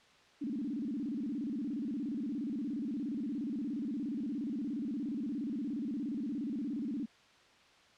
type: tone with vibrato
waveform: sine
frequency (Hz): 255.1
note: C4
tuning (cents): -44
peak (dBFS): -34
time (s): 0.41-7.06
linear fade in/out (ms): 10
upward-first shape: square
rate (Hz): 17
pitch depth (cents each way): 230
effects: white hiss -62 dBFS RMS until 7.97 s + low-pass 4000 Hz 12 dB/octave